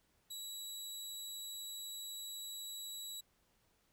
20% pulse tone, 3904 Hz, B7, 21 cents flat, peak -38 dBFS, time 0.3-3.21 s, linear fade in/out 10 ms, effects pink hiss -75 dBFS RMS until 3.92 s

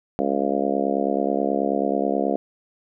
harmonic tone, 69.3 Hz, C#2, in tune, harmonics 3 / 4 / 5 / 6 / 7 / 8 / 9 / 10, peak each -28 / -26 / -29 / -28 / -28 / -29 / -30 / -27 dBFS, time 0.19-2.36 s, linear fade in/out 0 ms, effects none

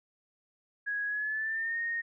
sine tone with pitch glide, 1661.2 to 1853.9 Hz, G#6 to A#6, 0 to -10 cents, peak -30 dBFS, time 0.86-2.02 s, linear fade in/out 20 ms, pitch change +190 cents, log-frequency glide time 1.06-1.79 s, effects none

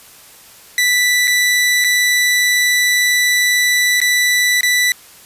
sawtooth tone with dropouts, 1975.5 Hz, B6, in tune, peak -8 dBFS, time 0.78-4.92 s, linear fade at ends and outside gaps 1 ms, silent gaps 1.273-1.277 / 1.841-1.845 / 4.003-4.015 / 4.609-4.631 s, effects white hiss -42 dBFS RMS until 5.25 s + resampled to 32000 Hz

